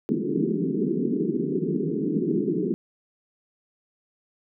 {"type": "band-pass noise", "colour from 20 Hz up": "white", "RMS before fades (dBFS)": -25, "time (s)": [0.09, 2.74], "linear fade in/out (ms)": 0, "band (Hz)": [150, 420], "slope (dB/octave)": 96, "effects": []}